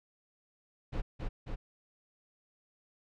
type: noise with echo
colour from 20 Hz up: brown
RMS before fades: -33 dBFS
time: 0.92-1.02 s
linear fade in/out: 20 ms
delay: 270 ms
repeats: 2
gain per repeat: -2 dB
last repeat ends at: 1.56 s
effects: low-pass 4000 Hz 12 dB/octave